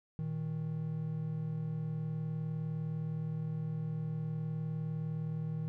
triangle tone pair together, 118.14 / 157.7 Hz, A#2 / D#3, +24 / +24 cents, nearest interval perfect fourth, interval 500 cents, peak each -39 / -33 dBFS, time 0.19-5.68 s, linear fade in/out 0 ms, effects none

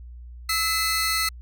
sawtooth tone cluster, 1305 / 2023 / 4313 Hz, E6 / B6 / C#8, -18 / +41 / -48 cents, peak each -23 dBFS, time 0.49-1.29 s, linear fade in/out 5 ms, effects added 60 Hz sine -38 dBFS peak until 1.41 s

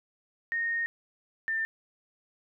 sine tone pair in turn, 1851 / 1793.1 Hz, A#6 / A6, -13 / +32 cents, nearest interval minor second, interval 55 cents, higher first, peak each -27 dBFS, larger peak neither, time 0.52-0.86 / 1.48-1.65 s, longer first, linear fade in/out 0 ms, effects none

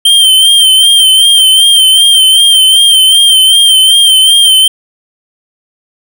square tone with vibrato, 3136 Hz, G7, in tune, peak -3 dBFS, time 0.05-4.68 s, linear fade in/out 5 ms, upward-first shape sine, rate 2.6 Hz, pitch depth 44 cents each way, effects none

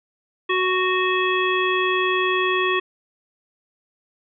harmonic tone, 370 Hz, F#4, in tune, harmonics 1 / 3 / 5 / 7 / 9, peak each -22 / -23 / -25 / -26 / -29 dBFS, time 0.49-2.8 s, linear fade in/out 10 ms, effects none

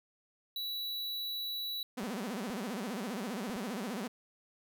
square tone, 3931 Hz, B7, 9 cents flat, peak -36 dBFS, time 0.56-1.83 s, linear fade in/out 2 ms
sawtooth tone with vibrato, 220 Hz, A3, in tune, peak -32 dBFS, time 1.97-4.08 s, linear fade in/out 10 ms, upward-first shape sine, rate 15 Hz, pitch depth 280 cents each way
clicks, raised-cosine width 3 ms, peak -40 dBFS, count 4, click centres 2.034 / 2.501 / 3.497 / 3.562 s
effects none

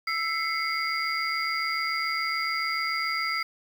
sine tone cluster, 1326 / 2034 / 2181 / 4794 Hz, E6 / C7 / C#7 / D8, +10 / -50 / -29 / +35 cents, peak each -30 / -31 / -31 / -32 dBFS, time 0.07-3.43 s, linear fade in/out 5 ms, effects tanh soft clip ceiling -15 dBFS + 8-bit

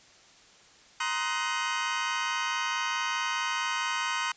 25% pulse chord, C half-diminished seventh, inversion third, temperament just, 941.9 / 1046.5 / 1255.8 / 1507 Hz, Bb5 / C6 / Eb6 / Gb6, +18 / 0 / +16 / +31 cents, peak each -30 dBFS, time 1-4.32 s, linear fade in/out 5 ms, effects white hiss -56 dBFS RMS until 4.36 s + resampled to 16000 Hz

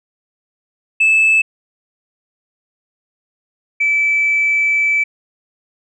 sine tone pair in turn, 2619 / 2312 Hz, E7 / D7, -12 / -28 cents, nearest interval major second, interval 216 cents, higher first, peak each -7 / -11 dBFS, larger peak first, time 1-1.42 / 3.8-5.04 s, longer second, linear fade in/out 10 ms, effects tanh soft clip ceiling -7 dBFS

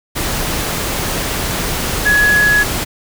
sine tone in noise, 1683 Hz, G#6, 23 cents sharp, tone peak -9 dBFS, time 2.05-2.64 s, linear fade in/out 20 ms, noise pink, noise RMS -19 dBFS, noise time 0.15-2.85 s, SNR +7 dB, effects none

